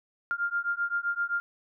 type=beating tone pair; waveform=sine; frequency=1396.9 / 1404.6 Hz; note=F6 / F6; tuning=0 / +10 cents; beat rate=7.7 Hz; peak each=-30 dBFS; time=0.31-1.4 s; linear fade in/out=0 ms; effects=none